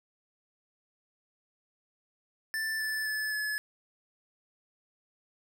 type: tone with pitch steps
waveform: square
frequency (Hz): 1767 / 1748.7 / 1730.6 / 1712.7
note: A6 / A6 / A6 / A6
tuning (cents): +7 / -11 / -29 / -47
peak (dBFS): -31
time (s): 2.54-3.58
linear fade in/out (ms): 0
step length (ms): 260
effects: none